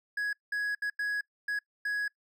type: tone bursts at uneven times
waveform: triangle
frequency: 1669 Hz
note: G#6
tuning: 8 cents sharp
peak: -27 dBFS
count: 6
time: 0.17-0.33 / 0.52-0.75 / 0.82-0.9 / 0.99-1.21 / 1.48-1.59 / 1.85-2.08 s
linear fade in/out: 5 ms
effects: noise-tail reverb RT60 0.1 s tail -24 dB re dry